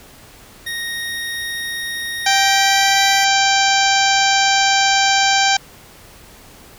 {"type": "tone with pitch glide", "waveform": "25% pulse", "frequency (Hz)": [1865, 1961.1], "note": ["A#6", "B6"], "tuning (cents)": [0, -13], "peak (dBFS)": -19, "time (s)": [0.66, 3.25], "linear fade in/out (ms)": 10, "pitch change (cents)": 87, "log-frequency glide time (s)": [2.25, 3.02]}
{"type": "harmonic tone", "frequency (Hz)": 784, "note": "G5", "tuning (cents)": 0, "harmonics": [1, 2, 3, 4, 5, 6, 7, 8, 9], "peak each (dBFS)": [-16, -19, -21, -22, -23, -24, -24, -25, -26], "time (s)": [2.26, 5.57], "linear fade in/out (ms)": 5}
{"effects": ["pink hiss -43 dBFS RMS until 6.78 s"]}